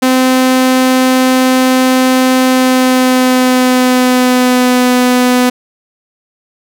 sawtooth tone with pitch glide, 257.7 to 249.4 Hz, C4 to B3, -26 to +17 cents, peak -3 dBFS, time 0.02-5.5 s, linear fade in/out 10 ms, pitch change -57 cents, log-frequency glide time 2.47-4.93 s, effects none

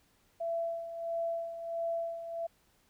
sine tone with tremolo, 670 Hz, E5, 28 cents sharp, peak -30 dBFS, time 0.4-2.47 s, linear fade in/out 10 ms, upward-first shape sine, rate 1.5 Hz, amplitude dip 65%, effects pink hiss -69 dBFS RMS until 2.89 s

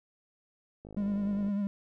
click train, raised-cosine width 2 ms, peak -33 dBFS, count 34, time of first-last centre 0.85-1.485 s, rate 52 Hz
triangle tone with vibrato, 202.1 Hz, G#3, 47 cents flat, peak -26 dBFS, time 0.97-1.67 s, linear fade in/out 0 ms, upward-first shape triangle, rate 10 Hz, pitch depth 49 cents each way
effects none

